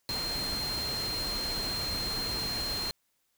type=tone in noise; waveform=sine; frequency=4186 Hz; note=C8; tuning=in tune; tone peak=-32 dBFS; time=0.09-2.91 s; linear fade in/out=0 ms; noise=pink; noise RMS=-37 dBFS; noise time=0.09-2.91 s; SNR=+2 dB; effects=white hiss -75 dBFS RMS until 3.37 s